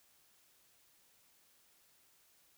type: silence
effects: white hiss -69 dBFS RMS until 2.57 s